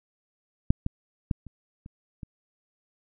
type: clicks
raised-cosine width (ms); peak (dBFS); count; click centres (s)
5; -6 / -15 / -12 / -30 / -30 / -25; 6; 0.705 / 0.864 / 1.312 / 1.467 / 1.861 / 2.232
effects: none